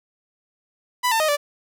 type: tone with pitch steps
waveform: sawtooth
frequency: 992 / 897 / 622 / 582 Hz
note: B5 / A5 / D#5 / D5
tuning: +7 / +33 / -1 / -16 cents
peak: -14 dBFS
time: 1.03-1.37 s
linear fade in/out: 20 ms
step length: 85 ms
effects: none